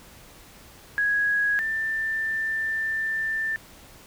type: tone pair in turn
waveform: sine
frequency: 1661.2 / 1780 Hz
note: G#6 / A6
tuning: 0 / +20 cents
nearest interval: minor second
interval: 120 cents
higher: second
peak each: -20 / -24 dBFS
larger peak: first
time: 0.98-1.59 / 1.59-3.56 s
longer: second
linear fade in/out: 0 ms
effects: pink hiss -49 dBFS RMS until 4.06 s